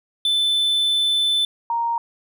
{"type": "tone pair in turn", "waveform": ["triangle", "sine"], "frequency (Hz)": [3520, 932.3], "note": ["A7", "A#5"], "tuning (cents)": [0, 0], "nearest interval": "octave + major seventh", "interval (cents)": 2300, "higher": "first", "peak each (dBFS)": [-15, -19], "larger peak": "first", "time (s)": [[0.25, 1.45], [1.7, 1.98]], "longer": "first", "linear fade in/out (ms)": 2, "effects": []}